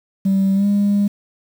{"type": "tone with pitch glide", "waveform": "sine", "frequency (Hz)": [193.8, 202.7], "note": ["G3", "G#3"], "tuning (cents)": [-20, -42], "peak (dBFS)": -11, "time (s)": [0.25, 1.08], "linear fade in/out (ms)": 10, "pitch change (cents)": 78, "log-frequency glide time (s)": [0.54, 0.66], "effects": ["tanh soft clip ceiling -11 dBFS", "7-bit"]}